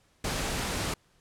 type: noise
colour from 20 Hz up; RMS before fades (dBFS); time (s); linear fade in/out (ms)
pink; -31; 0.24-0.94; 5
effects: pink hiss -66 dBFS RMS until 1.2 s + low-pass 10000 Hz 12 dB/octave